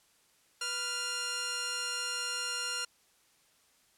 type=tone pair together; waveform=10% pulse; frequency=493.9 / 1397 Hz; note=B4 / F6; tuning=0 / 0 cents; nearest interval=octave + tritone; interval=1800 cents; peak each=-36 / -25 dBFS; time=0.61-2.85 s; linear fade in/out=5 ms; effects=white hiss -67 dBFS RMS until 3.97 s + low-pass 11000 Hz 12 dB/octave